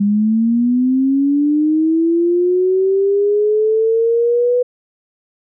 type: linear sweep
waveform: sine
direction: up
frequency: 200 to 496.2 Hz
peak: -11 dBFS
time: 0-4.63 s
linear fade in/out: 10 ms
effects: none